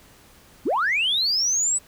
sine linear sweep, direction up, 185 to 8040 Hz, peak -18 dBFS, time 0.65-1.79 s, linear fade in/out 20 ms, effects tanh soft clip ceiling -15 dBFS + pink hiss -52 dBFS RMS until 1.87 s

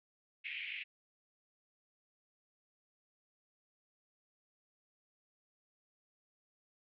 white band-pass noise, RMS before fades -43 dBFS, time 0.44-0.84 s, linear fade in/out 20 ms, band 2100 to 2800 Hz, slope 48 dB/octave, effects none

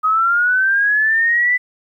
sine linear sweep, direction up, 1253 to 2000 Hz, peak -12 dBFS, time 0.03-1.58 s, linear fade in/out 20 ms, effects 9-bit

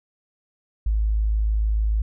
sine tone, 53.4 Hz, G#1, 49 cents sharp, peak -18 dBFS, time 0.86-2.02 s, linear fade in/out 5 ms, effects none

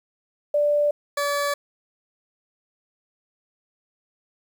sine / 20% pulse tone pair in turn, 587.3 / 573.6 Hz, D5 / D5, 0 / -41 cents, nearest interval unison, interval 41 cents, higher first, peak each -17 dBFS, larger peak neither, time 0.54-0.91 / 1.17-1.54 s, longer neither, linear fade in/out 5 ms, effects 9-bit

